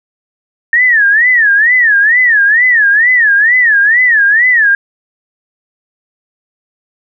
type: tone with vibrato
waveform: sine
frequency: 1800 Hz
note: A6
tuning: 39 cents sharp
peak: -5 dBFS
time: 0.73-4.75 s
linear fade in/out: 2 ms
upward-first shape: sine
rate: 2.2 Hz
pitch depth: 200 cents each way
effects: none